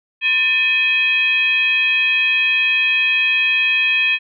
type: tone with frequency modulation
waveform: sine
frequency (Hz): 2519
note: D#7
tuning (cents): +21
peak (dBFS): -13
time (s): 0.21-4.19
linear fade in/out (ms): 50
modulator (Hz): 735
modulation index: 0.69
effects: none